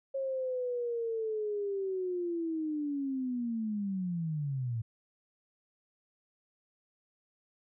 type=linear sweep; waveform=sine; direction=down; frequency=544 to 110 Hz; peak=-31 dBFS; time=0.14-4.82 s; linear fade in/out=10 ms; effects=none